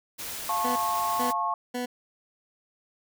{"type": "noise", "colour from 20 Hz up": "white", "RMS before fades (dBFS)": -36, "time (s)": [0.18, 1.33], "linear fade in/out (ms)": 20}
{"type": "chord", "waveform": "sine", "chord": "F augmented", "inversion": "none", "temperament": "just", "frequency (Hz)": [698.5, 873.1, 1091.3], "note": ["F5", "A5", "C#6"], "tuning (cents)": [0, -14, -27], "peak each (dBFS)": [-32, -30, -27], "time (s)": [0.49, 1.54], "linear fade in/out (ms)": 2}
{"type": "tone bursts", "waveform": "20% pulse", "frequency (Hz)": 246.9, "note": "B3", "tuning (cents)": 0, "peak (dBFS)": -24, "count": 3, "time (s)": [0.64, 1.86], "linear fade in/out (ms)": 10, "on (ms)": 120, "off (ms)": 430}
{"effects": []}